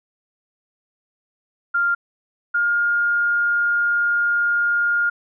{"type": "tone pair in turn", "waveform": "sine", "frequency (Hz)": [1396.9, 1415.6], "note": ["F6", "F6"], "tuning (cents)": [0, 23], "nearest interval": "unison", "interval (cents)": 23, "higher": "second", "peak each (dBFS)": -16, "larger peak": "neither", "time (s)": [[1.74, 1.95], [2.54, 5.1]], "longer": "second", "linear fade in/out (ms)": 10, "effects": []}